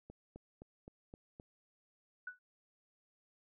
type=click train; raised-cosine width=2 ms; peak=-37 dBFS; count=6; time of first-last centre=0.1-1.399 s; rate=3.85 Hz
type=tone with exponential decay; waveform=sine; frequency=1480 Hz; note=F#6; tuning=in tune; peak=-38 dBFS; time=2.27-2.39 s; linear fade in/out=5 ms; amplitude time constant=26 ms
effects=none